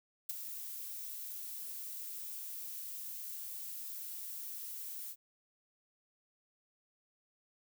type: noise with ADSR envelope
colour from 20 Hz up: violet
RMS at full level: -34 dBFS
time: 0.29-5.16 s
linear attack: 7 ms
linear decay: 16 ms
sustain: -10 dB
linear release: 55 ms
effects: none